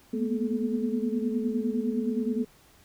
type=tone cluster; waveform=sine; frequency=215.2 / 236.2 / 245.9 / 432 Hz; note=A3 / A#3 / B3 / A4; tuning=-38 / +23 / -7 / -32 cents; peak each=-32 / -29 / -31 / -33 dBFS; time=0.13-2.45 s; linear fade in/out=10 ms; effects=pink hiss -58 dBFS RMS until 2.84 s